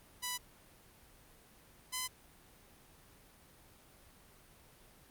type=tone pair in turn; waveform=5% pulse; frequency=990 / 1016.7 Hz; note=B5 / B5; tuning=+4 / +50 cents; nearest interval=unison; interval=46 cents; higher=second; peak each=-24 / -24 dBFS; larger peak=neither; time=0.22-0.38 / 1.92-2.08 s; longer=neither; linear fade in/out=20 ms; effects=pink hiss -61 dBFS RMS until 5.1 s + Opus 32 kbps